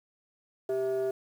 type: tone pair together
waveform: sine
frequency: 391.3 / 654.1 Hz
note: G4 / E5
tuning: -3 / -14 cents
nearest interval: major sixth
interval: 889 cents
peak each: -26 / -31 dBFS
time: 0.69-1.11 s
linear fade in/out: 5 ms
effects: tanh soft clip ceiling -24 dBFS + 9-bit